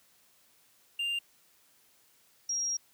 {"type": "tone pair in turn", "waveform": ["triangle", "sine"], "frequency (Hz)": [2794, 5630], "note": ["F7", "F8"], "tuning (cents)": [0, 13], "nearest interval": "octave", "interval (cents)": 1213, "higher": "second", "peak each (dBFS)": [-28, -29], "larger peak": "first", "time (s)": [[0.99, 1.19], [2.49, 2.77]], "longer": "second", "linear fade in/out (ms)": 5, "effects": ["white hiss -65 dBFS RMS until 2.93 s", "high-pass 60 Hz 12 dB/octave"]}